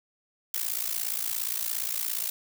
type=noise with amplitude modulation; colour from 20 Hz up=blue; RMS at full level=-27 dBFS; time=0.54-2.3 s; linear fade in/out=2 ms; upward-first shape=sine; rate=57.2 Hz; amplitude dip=85%; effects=none